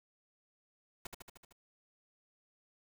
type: noise with echo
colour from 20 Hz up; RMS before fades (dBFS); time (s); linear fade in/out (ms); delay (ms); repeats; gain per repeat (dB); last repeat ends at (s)
pink; -43; 1.05-1.07; 5; 76; 6; -3; 1.526
effects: none